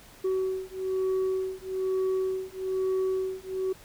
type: beating tone pair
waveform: sine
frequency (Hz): 376.7 / 377.8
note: F#4 / F#4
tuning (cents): +31 / +36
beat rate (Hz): 1.1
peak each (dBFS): -27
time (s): 0.24-3.73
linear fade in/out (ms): 10
effects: tanh soft clip ceiling -23 dBFS + pink hiss -52 dBFS RMS until 3.84 s